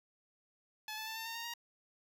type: tone with pitch steps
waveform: 10% pulse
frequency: 860 / 873 / 886.2 / 899.6 / 913.2 / 927.1 / 941.1 Hz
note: A5 / A5 / A5 / A5 / A#5 / A#5 / A#5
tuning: -40 / -14 / +12 / +38 / -36 / -10 / +16 cents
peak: -32 dBFS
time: 0.88-1.538 s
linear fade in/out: 2 ms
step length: 94 ms
effects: none